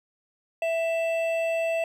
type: tone pair together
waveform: triangle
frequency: 660 / 2655 Hz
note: E5 / E7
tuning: +2 / +12 cents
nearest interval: 2 octaves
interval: 2410 cents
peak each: -22 / -31 dBFS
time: 0.62-1.84 s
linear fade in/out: 2 ms
effects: none

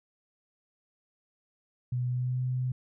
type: tone with pitch glide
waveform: sine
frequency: 124.2 to 127.1 Hz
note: B2 to C3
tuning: +10 to -50 cents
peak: -27 dBFS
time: 1.92-2.72 s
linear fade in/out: 5 ms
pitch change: +40 cents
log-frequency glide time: 2.09-2.4 s
effects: none

